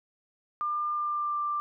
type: tone with pitch glide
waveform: sine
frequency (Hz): 1199 to 1182.5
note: D6 to D6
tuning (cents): +36 to +12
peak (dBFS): -27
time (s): 0.61-1.6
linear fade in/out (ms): 0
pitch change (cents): -24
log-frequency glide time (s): 0.93-1.38
effects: none